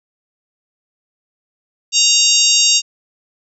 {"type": "harmonic tone", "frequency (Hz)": 932.3, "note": "A#5", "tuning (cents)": 0, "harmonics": [3, 4, 5, 6, 7, 8], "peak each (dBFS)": [-17, -17, -17, -17, -17, -17], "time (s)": [1.92, 2.82], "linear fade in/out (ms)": 50, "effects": []}